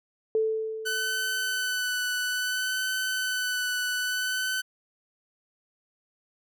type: tone with exponential decay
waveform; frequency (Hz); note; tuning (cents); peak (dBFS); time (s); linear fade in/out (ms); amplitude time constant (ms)
sine; 440; A4; 0; -20; 0.35-1.78; 1; 310
type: tone with vibrato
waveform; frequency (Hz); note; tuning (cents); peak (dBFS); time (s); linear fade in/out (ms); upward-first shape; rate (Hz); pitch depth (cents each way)
sawtooth; 1504; F#6; +28; -23; 0.85-4.62; 20; sine; 0.59; 17
effects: none